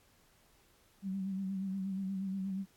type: tone with vibrato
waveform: sine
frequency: 192.3 Hz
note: G3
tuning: 33 cents flat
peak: -34 dBFS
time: 1.02-2.66 s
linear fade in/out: 50 ms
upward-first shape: sine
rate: 8.4 Hz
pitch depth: 43 cents each way
effects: pink hiss -67 dBFS RMS until 2.76 s + AAC 64 kbps